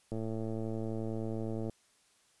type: click train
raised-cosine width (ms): 2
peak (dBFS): -25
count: 176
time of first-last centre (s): 0.12-1.697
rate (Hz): 111
effects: white hiss -68 dBFS RMS until 2.4 s + resampled to 24000 Hz